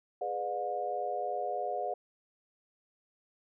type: chord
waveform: sine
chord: G# diminished seventh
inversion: none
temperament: just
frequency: 415.3 / 498.4 / 598 / 717.6 Hz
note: G#4 / B4 / D5 / F5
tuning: 0 / +16 / +31 / +47 cents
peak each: -40 / -39 / -38 / -34 dBFS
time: 0.21-1.94 s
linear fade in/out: 5 ms
effects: none